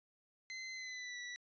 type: tone with pitch glide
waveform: sawtooth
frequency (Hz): 2058 to 1957.1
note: C7 to B6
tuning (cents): -29 to -16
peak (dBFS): -40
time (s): 0.5-1.36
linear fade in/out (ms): 0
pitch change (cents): -87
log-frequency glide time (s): 0.74-1.18
effects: resampled to 16000 Hz